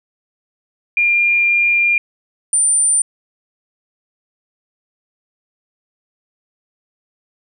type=tone pair in turn; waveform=sine; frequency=2401 / 9146 Hz; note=D7 / D9; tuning=+38 / -47 cents; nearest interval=octave + major seventh; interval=2315 cents; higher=second; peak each=-11 dBFS; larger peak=neither; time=0.97-1.98 / 2.53-3.02 s; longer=first; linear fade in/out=2 ms; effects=none